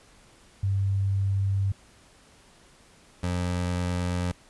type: tone pair in turn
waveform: sine / 25% pulse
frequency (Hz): 98 / 89.01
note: G2 / F2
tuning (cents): 0 / +33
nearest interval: major second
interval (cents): 167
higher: first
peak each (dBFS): -22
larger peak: neither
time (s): 0.63-1.72 / 3.23-4.32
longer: neither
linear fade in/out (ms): 5
effects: pink hiss -56 dBFS RMS until 4.49 s + resampled to 24000 Hz